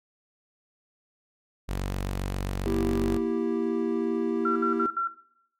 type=tone; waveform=sawtooth; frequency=47.47 Hz; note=F#1; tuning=45 cents sharp; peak=-23 dBFS; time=1.68-3.18 s; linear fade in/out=20 ms
type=chord; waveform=triangle; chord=E diminished; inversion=second; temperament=equal with one note detuned; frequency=236.2 / 329.6 / 392 Hz; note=Bb3 / E4 / G4; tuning=+23 / 0 / 0 cents; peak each=-27 dBFS; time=2.66-4.86 s; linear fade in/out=0 ms
type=tone bursts; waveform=sine; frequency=1362 Hz; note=F6; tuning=44 cents flat; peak=-23 dBFS; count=4; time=4.45-5.076 s; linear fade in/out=5 ms; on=110 ms; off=62 ms
effects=noise-tail reverb RT60 0.7 s tail -17 dB re dry + MP3 64 kbps